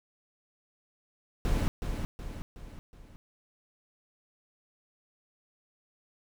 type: noise with echo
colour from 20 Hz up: brown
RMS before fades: -27 dBFS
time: 1.45-1.68 s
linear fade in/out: 0 ms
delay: 370 ms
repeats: 4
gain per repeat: -6 dB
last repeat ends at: 3.16 s
effects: none